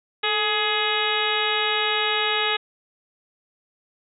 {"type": "harmonic tone with a mistuned harmonic", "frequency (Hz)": 420, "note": "G#4", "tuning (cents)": 19, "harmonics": [1, 2, 3, 4, 5, 6, 7, 8, 9], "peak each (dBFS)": [-29, -29, -29, -29, -29, -29, -29, -29, -29], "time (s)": [0.23, 2.57], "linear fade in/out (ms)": 10, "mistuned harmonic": 1, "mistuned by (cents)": 59, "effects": []}